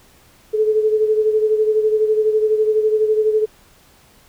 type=beating tone pair; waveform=sine; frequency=430.3 / 442.3 Hz; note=A4 / A4; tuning=-39 / +9 cents; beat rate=12 Hz; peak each=-14 / -21 dBFS; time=0.53-3.46 s; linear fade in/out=20 ms; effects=pink hiss -51 dBFS RMS until 4.28 s